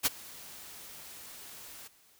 white noise with ADSR envelope, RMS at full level -24 dBFS, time 0.03-1.88 s, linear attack 32 ms, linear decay 23 ms, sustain -24 dB, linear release 11 ms, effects white hiss -63 dBFS RMS until 2.19 s

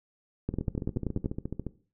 two click trains, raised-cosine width 3 ms, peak -16 / -20 dBFS, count 9 / 17, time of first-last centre 0.49-1.259 / 0.54-1.667 s, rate 10.4 / 14.2 Hz, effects noise-tail reverb RT60 0.4 s tail -17 dB re dry

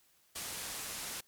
white low-pass noise, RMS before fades -42 dBFS, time 0.35-1.21 s, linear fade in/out 10 ms, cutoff 12000 Hz, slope 24 dB/octave, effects white hiss -69 dBFS RMS until 1.27 s

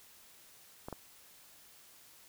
clicks, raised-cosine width 1 ms, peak -27 / -26 dBFS, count 2, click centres 0.885 / 0.927 s, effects white hiss -59 dBFS RMS until 2.28 s

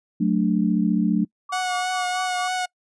sine chord, D major, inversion first, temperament equal, 185 / 220 / 293.7 Hz, F#3 / A3 / D4, 0 / 0 / 0 cents, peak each -21 / -21 / -24 dBFS, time 0.2-1.25 s, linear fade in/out 10 ms
sine tone with tremolo, 1148 Hz, D6, 40 cents flat, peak -28 dBFS, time 1.49-2.48 s, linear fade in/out 5 ms, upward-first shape sine, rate 4.5 Hz, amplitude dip 90%
sawtooth tone with vibrato, 731 Hz, F#5, 21 cents flat, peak -19 dBFS, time 1.52-2.66 s, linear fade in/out 10 ms, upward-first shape triangle, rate 3.2 Hz, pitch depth 22 cents each way
effects noise-tail reverb RT60 0.1 s tail -26 dB re dry + resampled to 22050 Hz

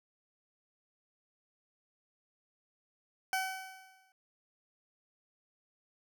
20% pulse tone with exponential decay, 759 Hz, F#5, 44 cents sharp, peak -24 dBFS, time 3.33-4.12 s, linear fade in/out 1 ms, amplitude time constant 170 ms, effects none

